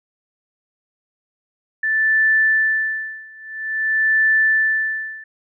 sine tone with tremolo, 1760 Hz, A6, in tune, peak -12 dBFS, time 1.83-5.24 s, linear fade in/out 5 ms, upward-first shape sine, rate 0.5 Hz, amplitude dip 95%, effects none

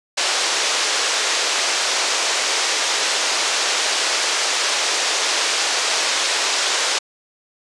white band-pass noise, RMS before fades -20 dBFS, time 0.17-6.99 s, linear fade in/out 10 ms, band 390 to 6700 Hz, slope 24 dB/octave, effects resampled to 24000 Hz

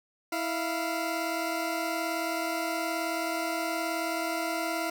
20% pulse tone pair together, 326.7 / 692.3 Hz, E4 / F5, -15 / -15 cents, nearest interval octave + minor second, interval 1300 cents, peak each -27 dBFS, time 0.32-4.9 s, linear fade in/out 5 ms, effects none

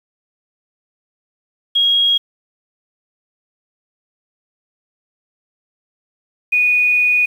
sine tone pair in turn, 3284 / 2469 Hz, G#7 / D#7, -20 / -14 cents, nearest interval perfect fourth, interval 494 cents, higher first, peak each -11 dBFS, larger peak neither, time 1.75-2.18 / 6.52-7.26 s, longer second, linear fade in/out 10 ms, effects 7-bit

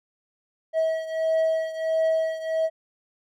triangle beating tone pair, 643 / 644.5 Hz, E5 / E5, -43 / -39 cents, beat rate 1.5 Hz, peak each -21 / -25 dBFS, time 0.73-2.7 s, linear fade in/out 50 ms, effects none

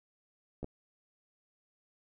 clicks, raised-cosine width 2 ms, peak -26 dBFS, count 2, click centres 0.63 / 0.644 s, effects none

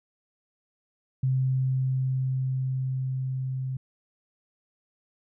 sine tone with level ramp, 130.81 Hz, C3, in tune, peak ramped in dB -21 to -28 dBFS, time 1.23-3.77 s, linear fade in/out 5 ms, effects none

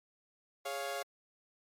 sawtooth chord, Db major, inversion second, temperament equal, 415.3 / 554.4 / 698.5 Hz, Ab4 / Db5 / F5, 0 / 0 / 0 cents, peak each -40 / -36 / -36 dBFS, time 0.65-1.03 s, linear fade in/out 10 ms, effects MP3 64 kbps

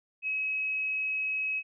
sine tone, 2557 Hz, D#7, 47 cents sharp, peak -28 dBFS, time 0.22-1.63 s, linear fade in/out 50 ms, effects none

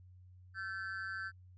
triangle tone with amplitude modulation, 1544 Hz, G6, 27 cents flat, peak -33 dBFS, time 0.54-1.32 s, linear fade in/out 50 ms, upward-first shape sine, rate 191 Hz, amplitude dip 95%, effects added 91 Hz sine -55 dBFS peak until 1.57 s + resampled to 16000 Hz

